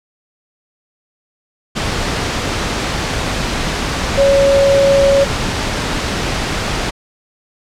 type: tone in noise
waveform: sine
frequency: 554.4 Hz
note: C#5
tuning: in tune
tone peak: -8 dBFS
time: 4.17-5.25 s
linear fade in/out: 20 ms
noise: pink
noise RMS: -18 dBFS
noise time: 1.75-6.91 s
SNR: +7 dB
effects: low-pass 6000 Hz 12 dB/octave